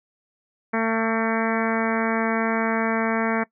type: harmonic tone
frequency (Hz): 224.9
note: A3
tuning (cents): +38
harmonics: 1 / 2 / 3 / 4 / 5 / 6 / 7 / 8 / 9 / 10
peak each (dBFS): -24 / -27 / -29 / -30 / -31 / -32 / -32 / -33 / -34 / -34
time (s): 0.73-3.44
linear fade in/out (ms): 10
effects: noise-tail reverb RT60 0.1 s tail -21 dB re dry